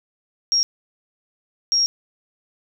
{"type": "tone bursts at uneven times", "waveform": "sine", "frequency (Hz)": 5588, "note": "F8", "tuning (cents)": 0, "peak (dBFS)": -15, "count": 2, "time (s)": [[0.52, 0.63], [1.72, 1.86]], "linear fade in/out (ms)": 0, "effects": []}